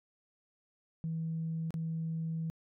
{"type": "tone with dropouts", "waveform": "sine", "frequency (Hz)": 162.4, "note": "E3", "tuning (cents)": -26, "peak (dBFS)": -32, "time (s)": [1.04, 2.5], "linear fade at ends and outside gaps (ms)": 0, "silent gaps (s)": [1.706, 1.741], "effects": ["tanh soft clip ceiling -28 dBFS"]}